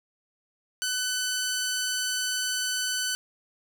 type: tone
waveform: 10% pulse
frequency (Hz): 1503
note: F#6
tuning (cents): +27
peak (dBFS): -18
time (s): 0.82-3.15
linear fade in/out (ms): 0
effects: none

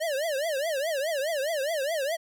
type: tone with vibrato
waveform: square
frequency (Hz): 596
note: D5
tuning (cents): +25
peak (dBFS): -27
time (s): 0-2.17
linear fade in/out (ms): 20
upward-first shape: triangle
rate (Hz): 4.8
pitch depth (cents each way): 250
effects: none

